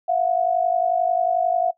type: tone pair together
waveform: sine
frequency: 673.8 / 725 Hz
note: E5 / F#5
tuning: +38 / -35 cents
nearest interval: minor second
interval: 127 cents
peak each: -21 / -20 dBFS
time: 0.08-1.71 s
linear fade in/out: 10 ms
effects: noise-tail reverb RT60 0.1 s tail -18 dB re dry